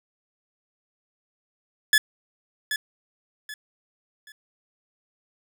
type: tone with echo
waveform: sawtooth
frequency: 1716 Hz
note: A6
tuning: 44 cents flat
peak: -11 dBFS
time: 1.93-1.98 s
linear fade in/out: 2 ms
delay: 780 ms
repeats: 3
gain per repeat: -10 dB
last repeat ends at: 4.32 s
effects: none